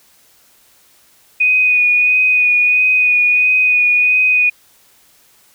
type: tone with vibrato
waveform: sine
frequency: 2481 Hz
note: D#7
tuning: 6 cents flat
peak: -9 dBFS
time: 1.4-4.5 s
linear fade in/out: 10 ms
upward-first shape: sine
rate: 1.5 Hz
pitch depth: 19 cents each way
effects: white hiss -51 dBFS RMS until 5.54 s